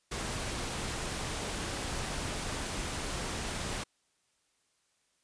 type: noise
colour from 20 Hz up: pink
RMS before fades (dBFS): -36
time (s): 0.11-3.84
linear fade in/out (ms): 10
effects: white hiss -74 dBFS RMS until 5.23 s + resampled to 22050 Hz